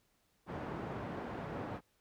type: band-pass noise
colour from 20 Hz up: pink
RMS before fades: -42 dBFS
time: 0.46-1.81 s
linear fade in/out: 50 ms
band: 110 to 1200 Hz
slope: 12 dB/octave
effects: pink hiss -75 dBFS RMS until 2 s